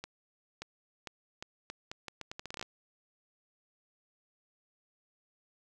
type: accelerating click train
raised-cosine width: 0.2 ms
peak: -23 dBFS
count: 17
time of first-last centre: 0.04-2.627 s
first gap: 580 ms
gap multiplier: 0.78
effects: none